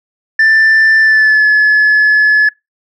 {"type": "tone with pitch glide", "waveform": "sine", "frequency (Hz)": [1772, 1712.6], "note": ["A6", "A6"], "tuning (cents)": [12, -47], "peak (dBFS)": -3, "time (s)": [0.39, 2.49], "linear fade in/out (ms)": 5, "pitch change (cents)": -59, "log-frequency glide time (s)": [1, 1.46], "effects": ["noise-tail reverb RT60 0.2 s tail -25 dB re dry", "tanh soft clip ceiling -4 dBFS"]}